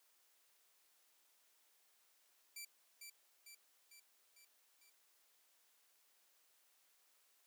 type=tone with echo; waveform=10% pulse; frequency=2337 Hz; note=D7; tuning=9 cents flat; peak=-39 dBFS; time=2.56-2.65 s; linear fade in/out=5 ms; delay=450 ms; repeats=5; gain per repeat=-4 dB; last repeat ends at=4.9 s; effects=white hiss -74 dBFS RMS until 7.46 s + high-pass 400 Hz 12 dB/octave